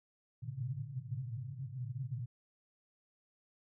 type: band-pass noise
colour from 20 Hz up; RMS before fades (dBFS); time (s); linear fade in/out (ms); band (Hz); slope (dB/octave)
white; -41; 0.42-2.26; 20; 110 to 140; 96
effects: none